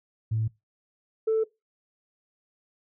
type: tone pair in turn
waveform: sine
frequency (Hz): 110.5 / 442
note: A2 / A4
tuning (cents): +8 / +8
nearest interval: 2 octaves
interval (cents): 2400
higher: second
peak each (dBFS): -23 / -19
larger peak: second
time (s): 0.31-0.48 / 1.27-1.44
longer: neither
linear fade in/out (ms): 10
effects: noise-tail reverb RT60 0.2 s tail -21 dB re dry + tanh soft clip ceiling -18 dBFS